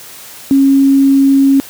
sine tone, 273.6 Hz, C#4, 23 cents flat, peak -5 dBFS, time 0.51-1.6 s, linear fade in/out 0 ms, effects white hiss -33 dBFS RMS until 1.69 s + high-pass 80 Hz 12 dB/octave

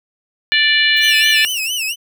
harmonic tone, 587 Hz, D5, 1 cent flat, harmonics 3 / 4 / 5 / 6 / 7, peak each -15 / -17 / -16 / -21 / -20 dBFS, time 0.52-1.45 s, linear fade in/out 0 ms
violet noise with tremolo, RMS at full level -32 dBFS, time 0.96-1.68 s, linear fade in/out 10 ms, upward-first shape sine, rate 15 Hz, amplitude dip 80%
sawtooth tone with vibrato, 2776 Hz, F7, 11 cents flat, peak -15 dBFS, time 1-1.96 s, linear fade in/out 50 ms, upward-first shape sine, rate 4.4 Hz, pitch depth 160 cents each way
effects none

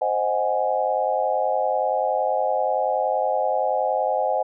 sine chord, Ab dominant seventh, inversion first, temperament equal, 523.3 / 622.3 / 740 / 830.6 Hz, C5 / Eb5 / Gb5 / Ab5, 0 / 0 / 0 / 0 cents, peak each -25 dBFS, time 0.01-4.43 s, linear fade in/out 10 ms, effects none

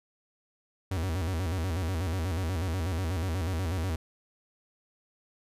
45% pulse tone with vibrato, 87.31 Hz, F2, in tune, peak -28 dBFS, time 0.91-3.96 s, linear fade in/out 5 ms, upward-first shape square, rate 8.2 Hz, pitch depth 140 cents each way, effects resampled to 32000 Hz

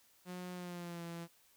sawtooth tone with pitch glide, 180.3 to 169.2 Hz, F#3 to E3, -45 to +45 cents, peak -39 dBFS, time 0.25-1.28 s, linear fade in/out 50 ms, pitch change -110 cents, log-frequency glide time 0.53-1.04 s, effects white hiss -68 dBFS RMS until 1.56 s

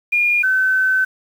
sine tone pair in turn, 2423 / 1526.4 Hz, D#7 / G6, -47 / -47 cents, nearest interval minor sixth, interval 800 cents, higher first, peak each -13 dBFS, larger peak neither, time 0.12-0.43 / 0.43-1.05 s, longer second, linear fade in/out 10 ms, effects 7-bit

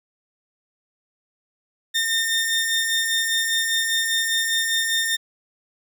25% pulse tone pair together, 1819 / 3633 Hz, A#6 / A#7, -43 / -45 cents, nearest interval octave, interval 1198 cents, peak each -18 / -21 dBFS, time 1.94-5.17 s, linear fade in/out 20 ms, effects none

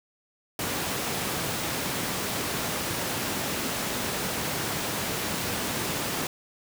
pink high-pass noise, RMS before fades -30 dBFS, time 0.59-6.27 s, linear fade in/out 2 ms, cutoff 120 Hz, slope 12 dB/octave, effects none

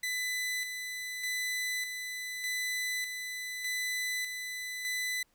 sawtooth tone with tremolo, 2000 Hz, B6, 21 cents sharp, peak -28 dBFS, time 0.03-5.23 s, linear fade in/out 5 ms, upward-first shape square, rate 0.83 Hz, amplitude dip 45%, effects pink hiss -71 dBFS RMS until 5.34 s

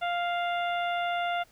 harmonic tone, 698.5 Hz, F5, in tune, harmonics 1 / 2 / 3 / 4 / 5, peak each -28 / -34 / -38 / -40 / -42 dBFS, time 0.01-1.44 s, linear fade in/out 20 ms, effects pink hiss -61 dBFS RMS until 1.51 s

